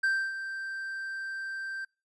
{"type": "tone with ADSR envelope", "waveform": "triangle", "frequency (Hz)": 1568, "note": "G6", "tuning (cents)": 0, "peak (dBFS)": -21, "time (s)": [0.03, 1.85], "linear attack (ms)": 10, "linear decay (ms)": 280, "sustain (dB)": -11, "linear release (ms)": 7, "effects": ["noise-tail reverb RT60 0.3 s tail -26 dB re dry", "resampled to 24000 Hz"]}